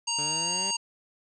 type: harmonic tone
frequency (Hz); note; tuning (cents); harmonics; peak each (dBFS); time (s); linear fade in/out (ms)
932.3; A#5; 0; 1 / 3 / 5 / 7 / 9; -35 / -33 / -31 / -31 / -36; 0.07-0.77; 10
type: exponential sweep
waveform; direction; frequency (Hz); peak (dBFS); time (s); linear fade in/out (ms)
15% pulse; up; 144.1 to 198.4; -31; 0.18-0.71; 5
effects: resampled to 24000 Hz